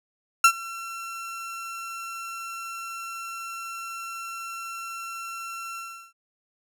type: tone with ADSR envelope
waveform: 30% pulse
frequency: 1354 Hz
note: E6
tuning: 46 cents sharp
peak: -8 dBFS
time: 0.44-6.13 s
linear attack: 4 ms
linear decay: 74 ms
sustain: -23 dB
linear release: 360 ms
effects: none